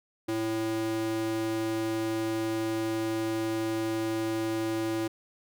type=tone with high-pass filter; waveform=square; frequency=111 Hz; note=A2; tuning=16 cents sharp; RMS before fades=-30 dBFS; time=0.28-5.08 s; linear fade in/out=10 ms; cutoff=260 Hz; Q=5.9; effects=none